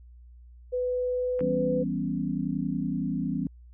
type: tone with pitch glide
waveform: sine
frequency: 498.9 to 502.7 Hz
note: B4 to B4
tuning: +17 to +31 cents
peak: -25 dBFS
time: 0.72-1.84 s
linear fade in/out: 20 ms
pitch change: +14 cents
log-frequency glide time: 1.11-1.54 s
type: clicks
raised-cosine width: 0.5 ms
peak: -29 dBFS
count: 2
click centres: 1.393 / 1.406 s
type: chord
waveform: sine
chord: C# half-diminished seventh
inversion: first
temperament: equal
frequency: 164.81 / 196 / 246.9 / 277.2 Hz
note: E3 / G3 / B3 / C#4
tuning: 0 / 0 / 0 / 0 cents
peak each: -32 dBFS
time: 1.41-3.47 s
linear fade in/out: 2 ms
effects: added 60 Hz sine -47 dBFS peak until 3.73 s